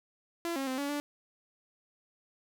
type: tone with pitch steps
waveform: sawtooth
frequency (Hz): 339.1 / 270.7 / 259.6 / 283.6 / 290.9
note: E4 / C#4 / C4 / C#4 / D4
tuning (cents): +49 / -41 / -13 / +40 / -16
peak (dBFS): -28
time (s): 0.45-1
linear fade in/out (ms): 0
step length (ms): 110
effects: none